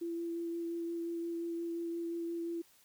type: tone with vibrato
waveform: sine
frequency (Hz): 337.5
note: E4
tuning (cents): +41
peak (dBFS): -35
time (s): 0.01-2.62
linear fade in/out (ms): 10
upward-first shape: sine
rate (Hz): 5.7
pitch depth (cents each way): 11
effects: white hiss -65 dBFS RMS until 2.84 s